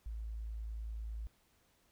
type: tone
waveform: sine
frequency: 55 Hz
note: A1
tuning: in tune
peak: -39 dBFS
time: 0.06-1.27 s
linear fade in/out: 0 ms
effects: pink hiss -72 dBFS RMS until 1.91 s